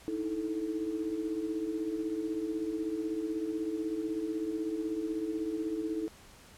sine tone cluster, 307.5 / 323.6 / 436.1 Hz, D#4 / E4 / A4, -20 / -32 / -15 cents, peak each -39 / -33 / -38 dBFS, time 0.08-6.08 s, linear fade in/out 0 ms, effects pink hiss -55 dBFS RMS until 6.57 s + low-pass 12000 Hz 12 dB/octave

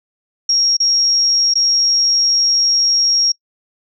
sine tone with dropouts, 5588 Hz, F8, in tune, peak -11 dBFS, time 0.49-3.32 s, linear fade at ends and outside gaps 5 ms, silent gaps 0.769-0.801 / 1.539-1.554 s, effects noise-tail reverb RT60 0.1 s tail -26 dB re dry

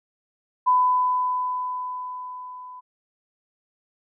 sine tone with level ramp, 1002 Hz, B5, 25 cents sharp, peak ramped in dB -14 to -38 dBFS, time 0.66-2.81 s, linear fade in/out 20 ms, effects none

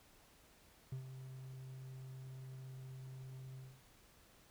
triangle tone with ADSR envelope, 130.81 Hz, C3, in tune, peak -37 dBFS, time 0.92-3.81 s, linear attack 4 ms, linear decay 96 ms, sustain -9 dB, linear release 230 ms, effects pink hiss -66 dBFS RMS until 4.5 s

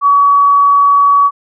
sine tone, 1133 Hz, C#6, 37 cents sharp, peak -5 dBFS, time 0.01-1.31 s, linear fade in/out 50 ms, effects none

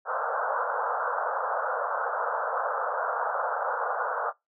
white band-pass noise, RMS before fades -29 dBFS, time 0.05-4.33 s, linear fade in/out 50 ms, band 470 to 1500 Hz, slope 96 dB/octave, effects noise-tail reverb RT60 0.2 s tail -24 dB re dry

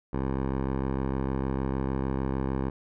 10% pulse tone with low-pass filter, 66.6 Hz, C2, 31 cents sharp, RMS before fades -29 dBFS, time 0.13-2.7 s, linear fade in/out 5 ms, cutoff 1100 Hz, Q 0.81, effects none

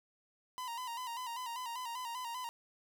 45% pulse tone with vibrato, 970 Hz, B5, 31 cents flat, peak -39 dBFS, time 0.58-2.49 s, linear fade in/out 0 ms, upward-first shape square, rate 5.1 Hz, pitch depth 68 cents each way, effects 11-bit

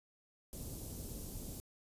pink band-stop noise, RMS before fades -45 dBFS, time 0.53-1.6 s, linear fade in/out 0 ms, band 380 to 7500 Hz, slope 12 dB/octave, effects resampled to 32000 Hz

